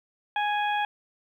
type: harmonic tone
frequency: 830.6 Hz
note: G#5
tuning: in tune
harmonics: 1 / 2 / 3 / 4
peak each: -25 / -31 / -35 / -37 dBFS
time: 0.36-0.85 s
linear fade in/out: 2 ms
effects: 10-bit